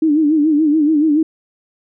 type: tone with vibrato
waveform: sine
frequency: 304.7 Hz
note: D#4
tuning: 36 cents flat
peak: -10 dBFS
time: 0.02-1.23 s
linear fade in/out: 5 ms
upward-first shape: sine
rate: 7 Hz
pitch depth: 95 cents each way
effects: none